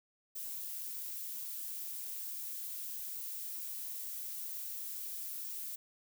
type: noise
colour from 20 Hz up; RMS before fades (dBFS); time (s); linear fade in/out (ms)
violet; -42; 0.35-5.76; 10
effects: none